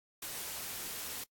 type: noise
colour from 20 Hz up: white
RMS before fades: -41 dBFS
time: 0.22-1.24 s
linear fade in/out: 5 ms
effects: noise-tail reverb RT60 0.1 s tail -26 dB re dry + AAC 64 kbps